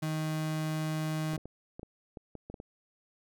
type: tone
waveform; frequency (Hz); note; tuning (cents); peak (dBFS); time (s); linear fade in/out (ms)
35% pulse; 156.4; D#3; +9; -29; 0.02-1.37; 10
type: clicks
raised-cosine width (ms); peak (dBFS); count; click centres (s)
2; -29; 10; 1.335 / 1.378 / 1.456 / 1.795 / 1.831 / 2.172 / 2.353 / 2.5 / 2.542 / 2.601
effects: none